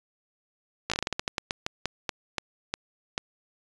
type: slowing click train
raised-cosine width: 0.2 ms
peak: -10 dBFS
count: 18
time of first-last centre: 0.9-3.179 s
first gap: 16 ms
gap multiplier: 1.23
effects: resampled to 22050 Hz